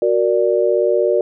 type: chord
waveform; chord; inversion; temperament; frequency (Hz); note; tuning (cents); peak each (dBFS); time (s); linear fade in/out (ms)
sine; Gb augmented; none; equal; 370 / 466.2 / 587.3; Gb4 / Bb4 / D5; 0 / 0 / 0; -17; 0.02-1.21; 2
effects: none